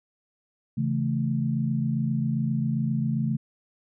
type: chord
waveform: sine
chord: A major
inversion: first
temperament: just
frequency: 137.5 / 165 / 220 Hz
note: C#3 / E3 / A3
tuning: -14 / +2 / 0 cents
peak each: -26 / -30 / -27 dBFS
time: 0.77-3.37 s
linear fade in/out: 10 ms
effects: none